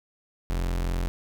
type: tone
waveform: 40% pulse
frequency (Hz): 43.65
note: F1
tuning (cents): 0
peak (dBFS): -24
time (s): 0.5-1.08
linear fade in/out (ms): 0
effects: none